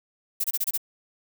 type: noise bursts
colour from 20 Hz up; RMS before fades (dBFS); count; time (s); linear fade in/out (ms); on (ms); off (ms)
violet; -25; 6; 0.4-0.777; 10; 42; 25
effects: none